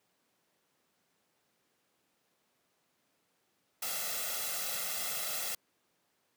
white noise with comb filter, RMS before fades -36 dBFS, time 3.82-5.55 s, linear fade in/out 5 ms, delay 1.5 ms, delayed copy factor +0.85, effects pink hiss -75 dBFS RMS until 6.36 s + high-pass 200 Hz 12 dB/octave

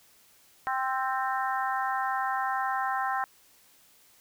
harmonic tone with a mistuned harmonic, 261.6 Hz, C4, in tune, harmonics 3 / 4 / 5 / 6 / 7, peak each -30 / -32 / -34 / -36 / -37 dBFS, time 0.67-3.24 s, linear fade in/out 0 ms, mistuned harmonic 5, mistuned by +21 cents, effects white hiss -60 dBFS RMS until 4.2 s

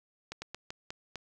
slowing click train, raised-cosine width 0.2 ms, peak -22 dBFS, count 6, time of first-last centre 0.32-1.157 s, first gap 100 ms, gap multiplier 1.26, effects none

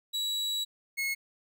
40% pulse tone pair in turn, 3900 / 2176 Hz, B7 / C#7, -23 / -33 cents, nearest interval minor seventh, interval 1010 cents, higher first, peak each -28 dBFS, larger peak neither, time 0.13-0.65 / 0.97-1.15 s, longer first, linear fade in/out 20 ms, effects none

